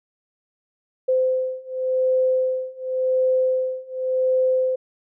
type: beating tone pair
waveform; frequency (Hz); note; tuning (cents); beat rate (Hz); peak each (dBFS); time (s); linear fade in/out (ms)
sine; 515 / 515.9; C5 / C5; -28 / -24; 0.9; -22 / -21; 1.08-4.76; 10
effects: none